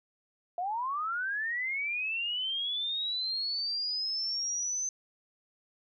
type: linear sweep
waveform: sine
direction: up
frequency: 681 to 6190 Hz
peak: -30 dBFS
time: 0.58-4.89 s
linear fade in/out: 2 ms
effects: none

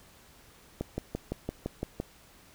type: click train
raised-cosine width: 2 ms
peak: -18 dBFS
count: 8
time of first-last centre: 0.81-2 s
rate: 5.88 Hz
effects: pink hiss -57 dBFS RMS until 2.54 s

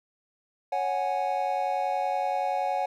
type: chord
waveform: triangle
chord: C# suspended fourth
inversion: none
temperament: equal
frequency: 554.4 / 740 / 830.6 Hz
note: C#5 / F#5 / G#5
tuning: 0 / 0 / 0 cents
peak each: -30 / -26 / -28 dBFS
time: 0.72-2.86 s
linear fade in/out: 5 ms
effects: none

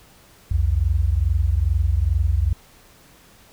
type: tone pair together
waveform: sine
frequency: 62.7 / 85.06 Hz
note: B1 / F2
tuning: +27 / -45 cents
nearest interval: perfect fourth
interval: 528 cents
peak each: -19 dBFS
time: 0.51-2.53 s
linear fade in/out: 5 ms
effects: pink hiss -51 dBFS RMS until 3.52 s

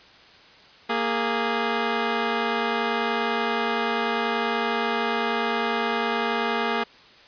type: tone pair together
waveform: 10% pulse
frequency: 231.7 / 413.1 Hz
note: A#3 / G#4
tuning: -10 / -9 cents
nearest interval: minor seventh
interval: 1001 cents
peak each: -17 dBFS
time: 0.89-6.84 s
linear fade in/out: 10 ms
effects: white hiss -50 dBFS RMS until 7.27 s + resampled to 11025 Hz

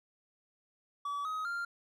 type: tone with pitch steps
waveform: triangle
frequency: 1145 / 1263.1 / 1393.5 Hz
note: D6 / D#6 / F6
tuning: -44 / +26 / -4 cents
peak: -32 dBFS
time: 1.05-1.65 s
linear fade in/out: 5 ms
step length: 200 ms
effects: none

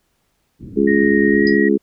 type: low-pass noise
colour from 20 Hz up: white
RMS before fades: -34 dBFS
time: 0.59-1.64 s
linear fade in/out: 50 ms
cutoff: 350 Hz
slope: 48 dB/octave
type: harmonic tone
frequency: 69.3 Hz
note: C#2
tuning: in tune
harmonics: 3 / 4 / 5 / 6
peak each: -17 / -17 / -17 / -17 dBFS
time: 0.76-1.78 s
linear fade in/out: 20 ms
type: tone with pitch glide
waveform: sine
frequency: 1864.7 to 1902.8 Hz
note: A#6 to A#6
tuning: 0 to +35 cents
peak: -19 dBFS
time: 0.87-1.69 s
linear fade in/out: 10 ms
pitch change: +35 cents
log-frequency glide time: 1.28-1.46 s
type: tone with exponential decay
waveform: sine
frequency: 4978 Hz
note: D#8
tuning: in tune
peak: -21 dBFS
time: 1.47-1.57 s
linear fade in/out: 1 ms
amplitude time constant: 21 ms
effects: pink hiss -66 dBFS RMS until 1.82 s

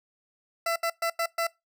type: tone bursts at uneven times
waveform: 20% pulse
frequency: 670 Hz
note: E5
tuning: 28 cents sharp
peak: -20 dBFS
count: 5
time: 0.66-0.76 / 0.83-0.9 / 1.02-1.1 / 1.19-1.26 / 1.38-1.47 s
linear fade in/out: 5 ms
effects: noise-tail reverb RT60 0.2 s tail -22 dB re dry

